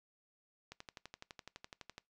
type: click train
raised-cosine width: 0.2 ms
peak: -30 dBFS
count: 16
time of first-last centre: 0.72-1.981 s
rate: 11.9 Hz
effects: noise-tail reverb RT60 0.2 s tail -22 dB re dry